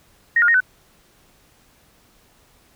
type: tone with pitch steps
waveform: sine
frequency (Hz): 1869 / 1421 / 1861 / 1506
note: A#6 / F6 / A#6 / F#6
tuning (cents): +4 / +30 / -3 / +30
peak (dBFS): -12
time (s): 0.36-0.604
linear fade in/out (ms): 5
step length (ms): 61
effects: pink hiss -56 dBFS RMS until 2.75 s